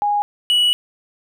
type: tone pair in turn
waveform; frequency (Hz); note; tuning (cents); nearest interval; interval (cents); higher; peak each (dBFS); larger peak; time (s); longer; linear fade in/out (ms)
sine / triangle; 824 / 2936; G#5 / F#7; -14 / -14; octave + minor seventh; 2200; second; -15 / -11; second; 0.02-0.22 / 0.5-0.73; second; 0
effects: none